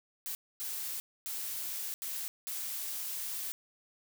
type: noise bursts at uneven times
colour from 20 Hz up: blue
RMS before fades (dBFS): -38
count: 5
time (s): 0.26-0.35 / 0.6-1 / 1.26-1.94 / 2.02-2.28 / 2.47-3.52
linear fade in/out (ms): 0
effects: none